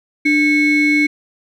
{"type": "ring-modulated tone", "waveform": "triangle", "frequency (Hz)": 954, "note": "A#5", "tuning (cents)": 40, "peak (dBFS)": -6, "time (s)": [0.25, 1.07], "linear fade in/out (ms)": 10, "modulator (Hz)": 1250, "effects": []}